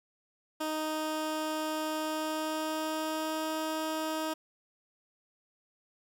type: tone with pitch glide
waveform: 15% pulse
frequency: 311.1 to 314.9 Hz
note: D#4 to D#4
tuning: 0 to +21 cents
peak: -25 dBFS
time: 0.6-4.34 s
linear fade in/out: 10 ms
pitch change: +21 cents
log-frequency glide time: 1.98-3.53 s
effects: 11-bit